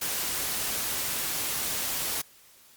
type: noise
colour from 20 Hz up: white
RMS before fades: -30 dBFS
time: 0.01-2.22 s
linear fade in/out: 10 ms
effects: white hiss -56 dBFS RMS until 2.76 s + Opus 48 kbps